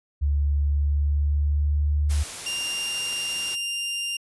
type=tone with pitch glide; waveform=sine; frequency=71.9 to 73.84 Hz; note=D2 to D2; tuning=-36 to +10 cents; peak=-19 dBFS; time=0.21-2.24 s; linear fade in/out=20 ms; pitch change=+46 cents; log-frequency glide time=0.62-2.06 s
type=noise; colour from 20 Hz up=white; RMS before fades=-35 dBFS; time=2.09-3.56 s; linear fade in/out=20 ms
type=tone; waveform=sawtooth; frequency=2794 Hz; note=F7; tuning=in tune; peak=-23 dBFS; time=2.46-4.17 s; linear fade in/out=5 ms
effects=resampled to 24000 Hz